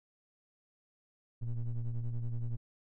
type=ring-modulated tone; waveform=triangle; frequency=61.4 Hz; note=B1; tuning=9 cents flat; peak=-27 dBFS; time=1.41-2.57 s; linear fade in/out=20 ms; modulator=56.1 Hz; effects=none